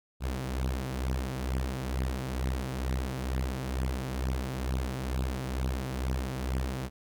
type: beating tone pair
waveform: sawtooth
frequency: 64 / 66.2 Hz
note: C2 / C2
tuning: -38 / +21 cents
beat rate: 2.2 Hz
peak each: -28 / -30 dBFS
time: 0.2-6.9 s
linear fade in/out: 50 ms
effects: none